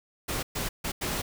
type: noise bursts at uneven times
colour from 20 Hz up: pink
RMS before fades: -31 dBFS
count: 4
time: 0.28-0.43 / 0.55-0.69 / 0.84-0.92 / 1.01-1.22 s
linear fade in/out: 10 ms
effects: none